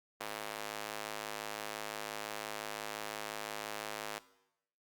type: tone with high-pass filter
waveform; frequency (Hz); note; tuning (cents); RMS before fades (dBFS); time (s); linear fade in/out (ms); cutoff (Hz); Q
square; 52.9; G#1; +33; -42; 0.2-4.19; 5; 610; 0.66
effects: noise-tail reverb RT60 0.8 s tail -17 dB re dry + Opus 32 kbps